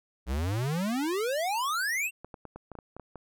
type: exponential sweep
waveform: square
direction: up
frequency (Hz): 59.3 to 2794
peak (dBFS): -28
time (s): 0.26-2.11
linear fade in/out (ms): 50
type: clicks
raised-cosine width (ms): 1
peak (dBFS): -28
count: 10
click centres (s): 2.246 / 2.342 / 2.453 / 2.56 / 2.717 / 2.753 / 2.788 / 2.966 / 2.997 / 3.157
effects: none